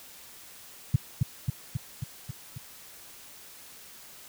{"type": "tone with echo", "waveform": "sine", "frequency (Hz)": 127.6, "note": "C3", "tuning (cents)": -43, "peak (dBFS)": -15, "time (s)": [0.94, 0.96], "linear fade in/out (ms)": 5, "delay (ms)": 270, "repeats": 6, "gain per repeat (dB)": -3, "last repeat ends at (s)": 2.58, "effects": ["white hiss -49 dBFS RMS until 4.28 s"]}